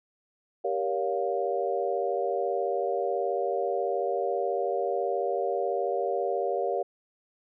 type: chord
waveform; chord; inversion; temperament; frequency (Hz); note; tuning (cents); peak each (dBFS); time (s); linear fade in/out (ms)
sine; G half-diminished seventh; none; just; 392 / 470.4 / 564.5 / 705.6; G4 / Bb4 / Db5 / F5; 0 / +16 / +31 / +18; -31; 0.64-6.83; 10
effects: none